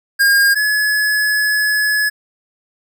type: tone pair in turn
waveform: square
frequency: 1618 / 1700.7 Hz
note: G#6 / G#6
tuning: -46 / +41 cents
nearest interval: minor second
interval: 87 cents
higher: second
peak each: -10 / -14 dBFS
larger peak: first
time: 0.19-0.55 / 0.55-2.1 s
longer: second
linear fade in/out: 20 ms
effects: none